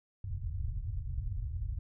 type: low-pass noise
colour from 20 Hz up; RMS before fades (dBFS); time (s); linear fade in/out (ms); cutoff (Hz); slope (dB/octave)
white; -36; 0.24-1.79; 5; 110; 48
effects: none